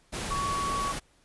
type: tone in noise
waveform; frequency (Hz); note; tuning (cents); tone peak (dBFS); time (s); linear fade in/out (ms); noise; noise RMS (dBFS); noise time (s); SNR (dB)
sine; 1124; C#6; +24; -28; 0.3-0.93; 20; pink; -34; 0.12-1; +3
effects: pink hiss -64 dBFS RMS until 1.24 s + resampled to 24000 Hz